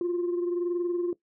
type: tone pair together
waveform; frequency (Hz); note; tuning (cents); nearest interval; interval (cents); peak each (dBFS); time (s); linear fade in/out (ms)
sine; 349.2 / 370.4; F4 / F#4; 0 / +2; minor second; 102; -24 / -33; 0.01-1.13; 2
effects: noise-tail reverb RT60 0.1 s tail -19 dB re dry + tanh soft clip ceiling -22 dBFS